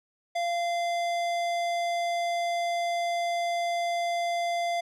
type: tone with tanh clipping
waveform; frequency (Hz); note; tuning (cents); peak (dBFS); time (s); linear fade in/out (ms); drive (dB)
sine; 690; F5; -21; -28; 0.35-4.81; 10; 18
effects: none